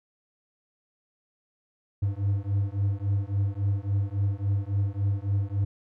triangle beating tone pair, 98 / 101.6 Hz, G2 / G#2, 0 / -38 cents, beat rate 3.6 Hz, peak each -25 dBFS, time 2.02-5.65 s, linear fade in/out 10 ms, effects none

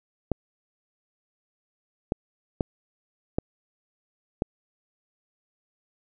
clicks, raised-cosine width 2 ms, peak -10 dBFS, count 5, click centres 0.317 / 2.121 / 2.608 / 3.385 / 4.421 s, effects none

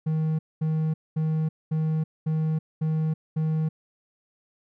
triangle tone bursts, 157.5 Hz, D#3, 21 cents sharp, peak -20 dBFS, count 7, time 0.06-3.69 s, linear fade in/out 10 ms, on 330 ms, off 220 ms, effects none

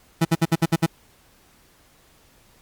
30% pulse tone bursts, 164.4 Hz, E3, 4 cents flat, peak -12 dBFS, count 7, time 0.21-0.863 s, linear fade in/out 10 ms, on 41 ms, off 61 ms, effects pink hiss -56 dBFS RMS until 2.61 s + MP3 96 kbps

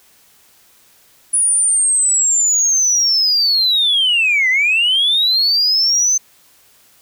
sine linear two-way sweep, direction down then up, 9840 to 1975.5 to 6230 Hz, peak -10 dBFS, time 1.33-6.18 s, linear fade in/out 10 ms, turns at 4.49 s, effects tanh soft clip ceiling -8 dBFS + white hiss -51 dBFS RMS until 7.01 s

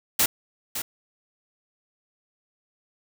white noise with echo, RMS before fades -20 dBFS, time 0.19-0.26 s, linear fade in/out 5 ms, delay 560 ms, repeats 1, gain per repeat -10 dB, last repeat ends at 0.82 s, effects none

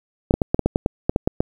clicks, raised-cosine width 2 ms, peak -3 dBFS, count 12, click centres 0.309 / 0.34 / 0.418 / 0.545 / 0.593 / 0.66 / 0.759 / 0.861 / 1.095 / 1.161 / 1.275 / 1.405 s, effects 7-bit

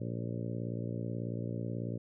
harmonic tone with a mistuned harmonic, 58.27 Hz, A#1, in tune, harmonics 2 / 3 / 4 / 5 / 6 / 7 / 8 / 9 / 10, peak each -37 / -41 / -43 / -45 / -47 / -48 / -49 / -50 / -51 dBFS, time 0-1.98 s, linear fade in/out 10 ms, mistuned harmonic 10, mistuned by -20 cents, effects none

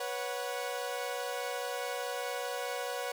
sawtooth chord, B suspended second, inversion none, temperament equal with one note detuned, 489.6 / 554.4 / 740 Hz, B4 / C#5 / F#5, -15 / 0 / 0 cents, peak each -34 / -35 / -36 dBFS, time 0-3.12 s, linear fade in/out 5 ms, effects none

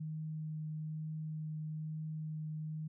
sine tone with vibrato, 155.56 Hz, D#3, in tune, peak -38 dBFS, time 0-2.88 s, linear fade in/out 10 ms, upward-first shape triangle, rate 1.1 Hz, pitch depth 10 cents each way, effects none

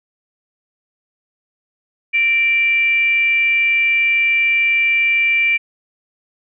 sine tone with frequency modulation, 2349 Hz, D7, in tune, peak -12 dBFS, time 2.13-5.58 s, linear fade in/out 20 ms, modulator 509 Hz, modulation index 0.29, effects none

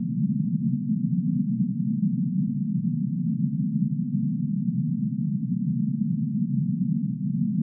white band-pass noise, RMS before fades -25 dBFS, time 0-7.62 s, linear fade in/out 5 ms, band 130 to 240 Hz, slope 96 dB/octave, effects none

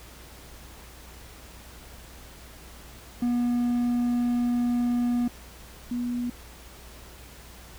triangle / sine tone pair in turn, 241.8 / 242.8 Hz, B3 / B3, -36 / -29 cents, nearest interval unison, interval 7 cents, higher second, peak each -20 / -26 dBFS, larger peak first, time 3.22-5.28 / 5.91-6.3 s, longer first, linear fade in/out 5 ms, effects added 60 Hz sine -48 dBFS peak until 7.78 s + pink hiss -48 dBFS RMS until 7.78 s

